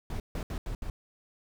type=noise bursts at uneven times; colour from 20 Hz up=brown; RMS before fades=-34 dBFS; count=5; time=0.1-0.2 / 0.35-0.43 / 0.5-0.58 / 0.66-0.75 / 0.82-0.9 s; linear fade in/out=2 ms; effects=none